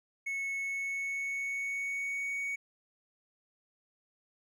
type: tone with pitch glide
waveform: triangle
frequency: 2200 to 2236 Hz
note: C#7 to C#7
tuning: -14 to +14 cents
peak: -31 dBFS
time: 0.26-2.56 s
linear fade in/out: 10 ms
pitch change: +28 cents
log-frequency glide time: 0.57-2.34 s
effects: none